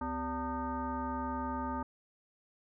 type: tone with frequency modulation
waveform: sine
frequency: 577 Hz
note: D5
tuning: 31 cents flat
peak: -33 dBFS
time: 0.01-1.83 s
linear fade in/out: 5 ms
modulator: 323 Hz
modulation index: 2
effects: none